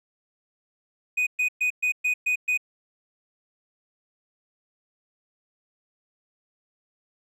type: tone bursts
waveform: triangle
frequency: 2489 Hz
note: D#7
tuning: in tune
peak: -19 dBFS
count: 7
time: 1.17-2.576 s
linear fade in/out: 10 ms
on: 98 ms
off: 120 ms
effects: none